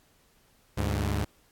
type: tone pair together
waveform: sawtooth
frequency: 73.42 / 102.49 Hz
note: D2 / G#2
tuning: 0 / -22 cents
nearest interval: tritone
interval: 578 cents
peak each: -25 dBFS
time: 0.77-1.25 s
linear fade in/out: 10 ms
effects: pink hiss -64 dBFS RMS until 1.51 s + AAC 64 kbps